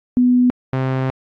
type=tone pair in turn; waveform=sine / sawtooth; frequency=247.9 / 131.32 Hz; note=B3 / C3; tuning=+7 / +7 cents; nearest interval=major seventh; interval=1100 cents; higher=first; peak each=-10 / -13 dBFS; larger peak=first; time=0.17-0.5 / 0.73-1.1 s; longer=second; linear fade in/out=0 ms; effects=low-pass 2000 Hz 12 dB/octave + AAC 64 kbps